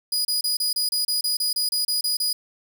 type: tone bursts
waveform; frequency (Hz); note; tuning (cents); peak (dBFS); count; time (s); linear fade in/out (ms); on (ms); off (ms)
sawtooth; 4925; D#8; -19; -18; 14; 0.12-2.33; 5; 130; 30
effects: none